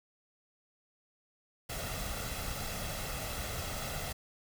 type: noise with comb filter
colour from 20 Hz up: pink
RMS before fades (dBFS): -38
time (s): 1.69-4.13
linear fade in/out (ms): 10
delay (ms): 1.5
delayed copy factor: +0.55
effects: none